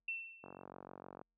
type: tone with exponential decay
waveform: sine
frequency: 2692 Hz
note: E7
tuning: 36 cents sharp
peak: -35 dBFS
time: 0.08-0.64 s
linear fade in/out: 5 ms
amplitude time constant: 120 ms
type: click train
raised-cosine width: 1 ms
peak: -35 dBFS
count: 37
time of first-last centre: 0.44-1.214 s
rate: 46.5 Hz
effects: added 44 Hz sine -70 dBFS peak until 1.37 s + high-pass 150 Hz 12 dB/octave